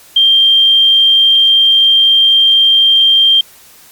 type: tone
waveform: sine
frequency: 3176 Hz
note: G7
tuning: 22 cents sharp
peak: -5 dBFS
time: 0.16-3.41 s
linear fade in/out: 5 ms
effects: white hiss -41 dBFS RMS until 3.91 s + Opus 48 kbps